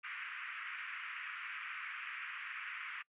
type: band-pass noise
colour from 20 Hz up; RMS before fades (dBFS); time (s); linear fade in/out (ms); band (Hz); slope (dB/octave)
white; -45; 0.03-3.03; 20; 1200 to 2600; 48
effects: noise-tail reverb RT60 0.1 s tail -24 dB re dry + resampled to 8000 Hz